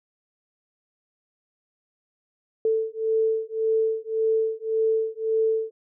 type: beating tone pair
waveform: sine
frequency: 442.4 / 444.2 Hz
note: A4 / A4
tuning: +9 / +16 cents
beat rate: 1.8 Hz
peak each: -24 dBFS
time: 2.65-5.71 s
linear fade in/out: 2 ms
effects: none